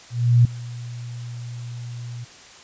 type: tone with ADSR envelope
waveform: sine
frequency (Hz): 120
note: B2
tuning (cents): -49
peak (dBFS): -9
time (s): 0.1-2.25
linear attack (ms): 350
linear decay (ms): 3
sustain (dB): -21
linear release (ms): 16
effects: white hiss -45 dBFS RMS until 2.63 s + resampled to 16000 Hz